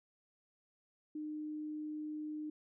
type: tone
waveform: sine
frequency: 304.4 Hz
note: D#4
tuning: 38 cents flat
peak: -39 dBFS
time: 1.15-2.5 s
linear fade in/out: 5 ms
effects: none